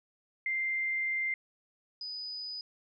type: tone pair in turn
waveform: sine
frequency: 2093 / 4978 Hz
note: C7 / D#8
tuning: 0 / 0 cents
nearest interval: octave + minor third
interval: 1500 cents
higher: second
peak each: -29 / -37 dBFS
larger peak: first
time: 0.46-1.34 / 2.01-2.61 s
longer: first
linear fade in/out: 2 ms
effects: none